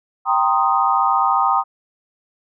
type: chord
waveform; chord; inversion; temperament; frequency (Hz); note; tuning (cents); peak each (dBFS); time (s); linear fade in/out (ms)
sine; C minor seventh; second; equal; 784 / 932.3 / 1046.5 / 1244.5; G5 / Bb5 / C6 / Eb6; 0 / 0 / 0 / 0; -19 / -20 / -21 / -18; 0.25-1.64; 50
effects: none